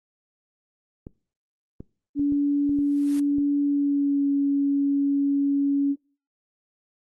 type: clicks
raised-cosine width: 3 ms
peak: -24 dBFS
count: 7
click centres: 1.069 / 1.805 / 2.195 / 2.323 / 2.694 / 2.788 / 3.384 s
type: tone with pitch glide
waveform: sine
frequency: 286.1 to 280.9 Hz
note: D4 to C#4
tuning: -45 to +23 cents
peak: -19 dBFS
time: 2.15-5.96 s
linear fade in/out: 50 ms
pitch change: -32 cents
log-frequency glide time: 3.61-4.29 s
type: noise with exponential growth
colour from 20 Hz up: white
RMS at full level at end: -38 dBFS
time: 2.69-3.2 s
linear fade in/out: 5 ms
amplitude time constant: 110 ms
effects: noise-tail reverb RT60 0.4 s tail -23 dB re dry + Opus 32 kbps